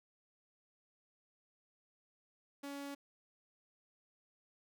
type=tone; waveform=sawtooth; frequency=281.5 Hz; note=C#4; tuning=27 cents sharp; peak=-39 dBFS; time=2.63-2.95 s; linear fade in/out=10 ms; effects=none